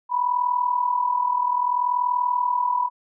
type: tone with amplitude modulation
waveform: sine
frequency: 984 Hz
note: B5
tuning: 7 cents flat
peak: -16 dBFS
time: 0.09-2.9 s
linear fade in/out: 50 ms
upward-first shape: sine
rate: 40.6 Hz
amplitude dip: 70%
effects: none